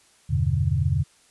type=chord; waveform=sine; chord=E minor seventh; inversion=none; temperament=equal with one note detuned; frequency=82.41 / 98 / 126.14 / 146.83 Hz; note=E2 / G2 / B2 / D3; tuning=0 / 0 / +37 / 0 cents; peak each=-25 dBFS; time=0.29-1.04 s; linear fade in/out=20 ms; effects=white hiss -58 dBFS RMS until 1.3 s + resampled to 24000 Hz